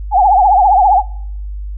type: tone with vibrato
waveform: sine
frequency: 784 Hz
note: G5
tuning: in tune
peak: -6 dBFS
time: 0.11-1.03 s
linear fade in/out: 50 ms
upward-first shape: triangle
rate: 15 Hz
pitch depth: 180 cents each way
effects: noise-tail reverb RT60 0.7 s tail -22 dB re dry + added 50 Hz sine -21 dBFS peak until 1.77 s